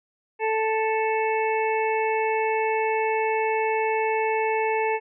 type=harmonic tone; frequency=440 Hz; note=A4; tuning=in tune; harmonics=1 / 2 / 4 / 5 / 6; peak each=-24 / -25 / -34 / -32 / -33 dBFS; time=0.39-5 s; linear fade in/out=50 ms; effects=none